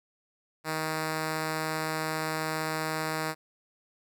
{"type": "tone", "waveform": "5% pulse", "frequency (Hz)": 157.6, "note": "D#3", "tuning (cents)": 23, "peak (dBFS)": -18, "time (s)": [0.64, 3.35], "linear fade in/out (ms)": 50, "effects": []}